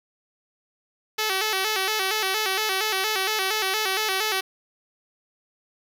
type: tone with vibrato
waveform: 5% pulse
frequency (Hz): 406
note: G#4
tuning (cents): -39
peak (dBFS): -11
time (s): 1.18-4.41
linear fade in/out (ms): 10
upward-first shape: square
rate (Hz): 4.3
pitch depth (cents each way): 110
effects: none